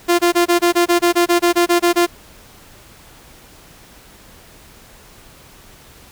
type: tone bursts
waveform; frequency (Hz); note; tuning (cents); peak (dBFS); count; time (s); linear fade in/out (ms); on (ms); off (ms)
sawtooth; 347.2; F4; -10; -7; 15; 0.08-2.066; 20; 110; 24
effects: pink hiss -44 dBFS RMS until 6.11 s